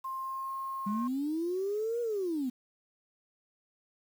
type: tone with pitch glide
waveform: sine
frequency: 1058 to 1070.9 Hz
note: C6 to C6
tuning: +19 to +40 cents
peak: -34 dBFS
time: 0.04-1.08 s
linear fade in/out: 10 ms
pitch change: +21 cents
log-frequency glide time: 0.19-0.52 s
type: linear two-way sweep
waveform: sine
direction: up then down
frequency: 196 to 481.8 to 240.1 Hz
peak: -29 dBFS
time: 0.86-2.5 s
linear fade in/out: 10 ms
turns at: 2.01 s
effects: tanh soft clip ceiling -22 dBFS + 9-bit